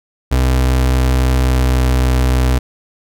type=tone with pitch glide; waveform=35% pulse; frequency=63.9 to 63.35 Hz; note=C2 to B1; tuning=-40 to +45 cents; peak=-9 dBFS; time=0.31-2.59 s; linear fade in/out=10 ms; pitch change=-15 cents; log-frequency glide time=1.45-1.79 s; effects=none